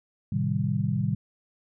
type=chord; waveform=sine; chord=A half-diminished seventh; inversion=none; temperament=equal; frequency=110 / 130.81 / 155.56 / 196 Hz; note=A2 / C3 / Eb3 / G3; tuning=0 / 0 / 0 / 0 cents; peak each=-29 dBFS; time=0.32-1.15 s; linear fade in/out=5 ms; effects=none